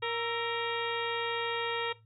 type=harmonic tone with a mistuned harmonic; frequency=467 Hz; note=A#4; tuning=3 cents sharp; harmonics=1 / 2 / 3 / 4 / 5 / 6 / 7 / 8; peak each=-34 / -37 / -39 / -40 / -41 / -42 / -42 / -43 dBFS; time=0.02-1.93 s; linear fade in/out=10 ms; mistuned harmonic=3; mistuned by=-86 cents; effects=noise-tail reverb RT60 0.2 s tail -17 dB re dry + added 110 Hz sine -58 dBFS peak until 2.05 s